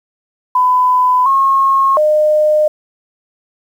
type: tone with pitch steps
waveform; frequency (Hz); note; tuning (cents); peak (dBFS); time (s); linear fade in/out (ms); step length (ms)
sine; 1003 / 1084 / 609; B5 / C#6 / D#5; +26 / -39 / -37; -8; 0.55-2.68; 5; 710
effects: 7-bit